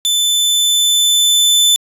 sawtooth tone with level ramp, 3520 Hz, A7, in tune, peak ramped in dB -9 to -5 dBFS, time 0.05-1.76 s, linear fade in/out 0 ms, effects resampled to 32000 Hz

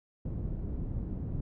pink low-pass noise, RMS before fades -35 dBFS, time 0.25-1.41 s, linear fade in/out 5 ms, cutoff 220 Hz, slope 12 dB/octave, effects none

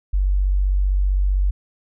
sine tone, 47.74 Hz, G1, 45 cents flat, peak -15 dBFS, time 0.13-1.51 s, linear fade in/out 10 ms, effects none

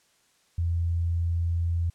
sine tone, 84.8 Hz, E2, 50 cents sharp, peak -23 dBFS, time 0.58-1.9 s, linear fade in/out 5 ms, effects white hiss -65 dBFS RMS until 1.94 s + low-pass 9000 Hz 12 dB/octave

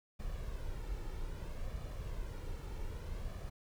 brown noise with flanger, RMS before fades -41 dBFS, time 0.19-3.5 s, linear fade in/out 10 ms, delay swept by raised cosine 1.7 to 2.25 ms, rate 0.61 Hz, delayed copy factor +0.5, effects none

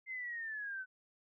sine linear sweep, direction down, 2093 to 1498 Hz, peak -39 dBFS, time 0.06-0.86 s, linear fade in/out 50 ms, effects none

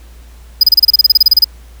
square tone bursts, 4978 Hz, D#8, in tune, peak -3 dBFS, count 16, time 0.61-1.444 s, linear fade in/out 5 ms, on 24 ms, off 30 ms, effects added 58 Hz sine -34 dBFS peak until 1.8 s + pink hiss -46 dBFS RMS until 1.8 s

